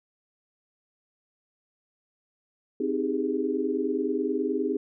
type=chord; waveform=sine; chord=Ab major seventh; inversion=first; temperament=equal with one note detuned; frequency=261.6 / 311.1 / 395.4 / 415.3 Hz; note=C4 / Eb4 / G4 / Ab4; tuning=0 / 0 / +15 / 0 cents; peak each=-30 dBFS; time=2.8-4.77 s; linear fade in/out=5 ms; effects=none